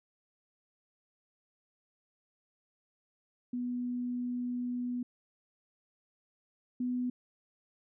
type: tone pair in turn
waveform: sine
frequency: 245.8 / 248.4 Hz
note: B3 / B3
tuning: -8 / +10 cents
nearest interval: unison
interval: 18 cents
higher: second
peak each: -32 / -30 dBFS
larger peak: second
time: 3.53-5.03 / 6.8-7.1 s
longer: first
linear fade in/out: 5 ms
effects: none